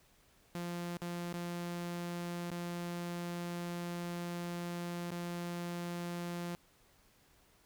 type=tone with dropouts; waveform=sawtooth; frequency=173.6 Hz; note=F3; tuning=10 cents flat; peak=-34 dBFS; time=0.55-6.55 s; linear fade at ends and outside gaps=0 ms; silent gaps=0.971-1.019 / 1.326-1.34 / 2.504-2.514 / 5.105-5.116 s; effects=pink hiss -67 dBFS RMS until 7.65 s